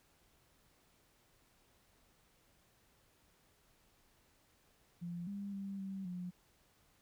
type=tone with pitch steps; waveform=sine; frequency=173 / 200.5 / 196.7 / 193.2 / 179 Hz; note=F3 / G3 / G3 / G3 / F3; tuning=-16 / +39 / +6 / -25 / +43 cents; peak=-40 dBFS; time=5.01-6.31 s; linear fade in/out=20 ms; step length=260 ms; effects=pink hiss -71 dBFS RMS until 7.01 s